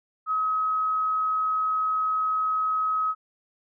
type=tone; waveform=sine; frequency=1274 Hz; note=D#6; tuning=41 cents sharp; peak=-22 dBFS; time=0.26-3.15 s; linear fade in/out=50 ms; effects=none